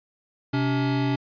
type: tone pair together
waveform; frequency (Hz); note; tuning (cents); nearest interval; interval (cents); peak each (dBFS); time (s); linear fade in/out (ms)
square; 128.83 / 283.6; C3 / C#4; -26 / +40; octave + major second; 1366; -25; 0.53-1.16; 10
effects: resampled to 11025 Hz